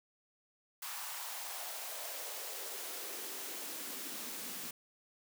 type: noise with high-pass filter sweep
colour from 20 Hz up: white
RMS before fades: -43 dBFS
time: 0.82-4.71 s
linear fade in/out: 5 ms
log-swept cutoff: 1000 to 200 Hz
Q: 2.8
effects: none